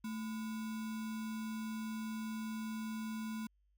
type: tone with sample-and-hold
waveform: sine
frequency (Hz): 220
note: A3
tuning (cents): 0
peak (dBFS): -38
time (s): 0.04-3.47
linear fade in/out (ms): 5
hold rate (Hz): 1225
effects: added 50 Hz sine -70 dBFS peak until 3.77 s